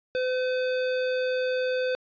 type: tone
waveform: square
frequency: 509 Hz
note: C5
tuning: 48 cents flat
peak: -25 dBFS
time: 0.15-1.95 s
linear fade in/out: 0 ms
effects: resampled to 11025 Hz